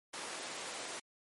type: high-pass noise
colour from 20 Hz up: pink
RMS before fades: -43 dBFS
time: 0.13-1 s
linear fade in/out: 10 ms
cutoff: 420 Hz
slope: 12 dB/octave
effects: MP3 48 kbps